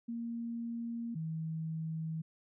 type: tone pair in turn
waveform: sine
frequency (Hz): 233.1 / 160.27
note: A#3 / E3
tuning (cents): 0 / -48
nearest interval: tritone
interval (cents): 648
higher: first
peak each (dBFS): -36 / -35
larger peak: second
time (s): 0.08-1.15 / 1.15-2.22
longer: neither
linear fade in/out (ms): 10
effects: none